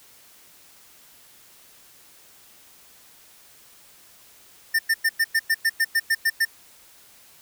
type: tone bursts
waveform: square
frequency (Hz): 1803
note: A6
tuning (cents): +42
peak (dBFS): -18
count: 12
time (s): 4.74-6.452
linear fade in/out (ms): 10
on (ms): 51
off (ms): 100
effects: white hiss -52 dBFS RMS until 7.41 s